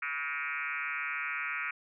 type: tone with frequency modulation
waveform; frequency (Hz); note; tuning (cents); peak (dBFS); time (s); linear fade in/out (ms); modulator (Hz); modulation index
sine; 1864.7; A#6; 0; -32; 0.02-1.71; 5; 146; 4.3
effects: none